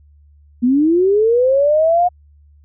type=linear sweep; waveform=sine; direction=up; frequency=234.6 to 723 Hz; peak=-10 dBFS; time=0.62-2.09 s; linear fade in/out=20 ms; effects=added 73 Hz sine -45 dBFS peak until 2.64 s

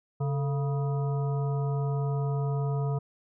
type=harmonic tone with a mistuned harmonic; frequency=138.59 Hz; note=C#3; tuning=in tune; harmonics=1 / 3 / 5 / 7 / 9; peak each=-26 / -36 / -40 / -43 / -45 dBFS; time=0.2-2.99 s; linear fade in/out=10 ms; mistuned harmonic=3; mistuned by=+95 cents; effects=none

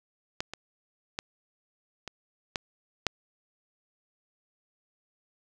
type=clicks; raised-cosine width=0.2 ms; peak=-13 / -20 / -14 / -20 / -12 / -7 dBFS; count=6; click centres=0.405 / 0.536 / 1.189 / 2.077 / 2.558 / 3.067 s; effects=none

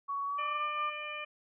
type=tone with pitch glide; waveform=sine; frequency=1120 to 1193.5 Hz; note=C#6 to D6; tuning=+18 to +28 cents; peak=-32 dBFS; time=0.08-0.91 s; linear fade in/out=20 ms; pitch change=+110 cents; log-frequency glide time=0.24-0.65 s
type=harmonic tone; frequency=599 Hz; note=D5; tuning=34 cents sharp; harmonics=1 / 2 / 3 / 4 / 5; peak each=-46 / -43 / -48 / -40 / -47 dBFS; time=0.38-1.25 s; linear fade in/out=10 ms
effects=none

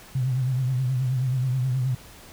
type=tone with vibrato; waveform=sine; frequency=128.7 Hz; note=C3; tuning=28 cents flat; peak=-21 dBFS; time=0.15-1.95 s; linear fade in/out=5 ms; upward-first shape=triangle; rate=9.4 Hz; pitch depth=89 cents each way; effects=pink hiss -47 dBFS RMS until 2.32 s

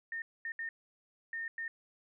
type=tone bursts at uneven times; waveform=sine; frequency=1826 Hz; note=A#6; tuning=36 cents flat; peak=-36 dBFS; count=5; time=0.12-0.22 / 0.45-0.52 / 0.59-0.69 / 1.33-1.48 / 1.58-1.68 s; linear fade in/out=2 ms; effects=none

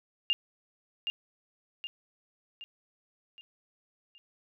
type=tone with echo; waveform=sine; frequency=2810 Hz; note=F7; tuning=10 cents sharp; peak=-23 dBFS; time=0.3-0.33 s; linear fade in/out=0 ms; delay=770 ms; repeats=5; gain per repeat=-6 dB; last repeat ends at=4.18 s; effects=none

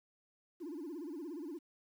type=tone with vibrato; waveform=sine; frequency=316.6 Hz; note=D#4; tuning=30 cents sharp; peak=-39 dBFS; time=0.6-1.59 s; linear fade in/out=20 ms; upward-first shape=sine; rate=17 Hz; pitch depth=210 cents each way; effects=tanh soft clip ceiling -39 dBFS + 11-bit

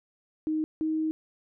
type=tone pair in turn; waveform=sine; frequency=311.7 / 314.8 Hz; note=D#4 / D#4; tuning=+3 / +20 cents; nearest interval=unison; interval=17 cents; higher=second; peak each=-25 dBFS; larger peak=neither; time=0.47-0.64 / 0.81-1.11 s; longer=second; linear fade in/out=0 ms; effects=none

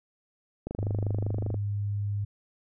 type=click train; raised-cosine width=2 ms; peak=-20 dBFS; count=23; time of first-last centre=0.67-1.543 s; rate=25.2 Hz
type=tone; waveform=sine; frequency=102 Hz; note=G#2; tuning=31 cents flat; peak=-27 dBFS; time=0.78-2.25 s; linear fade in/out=10 ms
effects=none

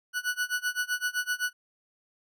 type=tone with tremolo; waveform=40% pulse; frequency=1477 Hz; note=F#6; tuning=3 cents flat; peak=-24 dBFS; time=0.13-1.53 s; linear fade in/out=50 ms; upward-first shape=sine; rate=7.8 Hz; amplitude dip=95%; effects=none

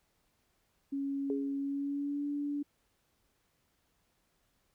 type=tone with pitch glide; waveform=sine; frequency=277.2 to 288.5 Hz; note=C#4 to D4; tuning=0 to -31 cents; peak=-32 dBFS; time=0.92-2.63 s; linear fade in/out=10 ms; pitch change=+69 cents; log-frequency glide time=1.58-2.26 s
type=tone with exponential decay; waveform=sine; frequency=414.6 Hz; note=G#4; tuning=3 cents flat; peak=-30 dBFS; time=1.3-1.67 s; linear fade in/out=1 ms; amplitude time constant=80 ms
effects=pink hiss -75 dBFS RMS until 4.74 s

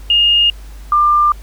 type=tone pair in turn; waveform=sine; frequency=2839 / 1193.7 Hz; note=F7 / D6; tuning=+28 / +28 cents; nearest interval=octave + minor third; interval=1500 cents; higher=first; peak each=-8 / -8 dBFS; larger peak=neither; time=0.1-0.5 / 0.92-1.32 s; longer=neither; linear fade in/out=2 ms; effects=added 50 Hz sine -30 dBFS peak until 1.42 s + pink hiss -44 dBFS RMS until 1.42 s

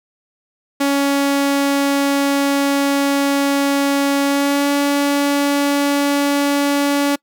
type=tone with pitch glide; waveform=sawtooth; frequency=280 to 284.4 Hz; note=C#4 to C#4; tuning=+18 to +45 cents; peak=-10 dBFS; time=0.8-7.16 s; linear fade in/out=10 ms; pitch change=+27 cents; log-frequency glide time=4.24-4.71 s; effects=noise-tail reverb RT60 0.1 s tail -25 dB re dry

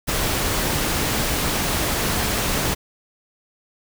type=noise; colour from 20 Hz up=pink; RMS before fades=-22 dBFS; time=0.07-2.75 s; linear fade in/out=20 ms; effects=none

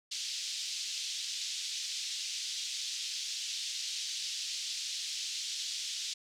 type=band-pass noise; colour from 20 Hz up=pink; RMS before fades=-38 dBFS; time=0.11-6.14 s; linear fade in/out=10 ms; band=3300 to 6600 Hz; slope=24 dB/octave; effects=none

